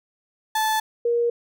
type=tone pair in turn; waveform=35% pulse / sine; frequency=872 / 472.7 Hz; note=A5 / A#4; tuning=-16 / +24 cents; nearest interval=major seventh; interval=1060 cents; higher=first; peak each=-18 dBFS; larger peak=neither; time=0.55-0.8 / 1.05-1.3 s; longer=neither; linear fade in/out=5 ms; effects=none